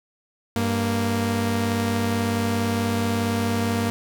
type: tone pair together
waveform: sawtooth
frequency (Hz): 98 / 232.7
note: G2 / A#3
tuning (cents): 0 / -3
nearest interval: octave + minor third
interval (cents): 1497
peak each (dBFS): -21 / -19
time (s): 0.56-3.9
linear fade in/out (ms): 0
effects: none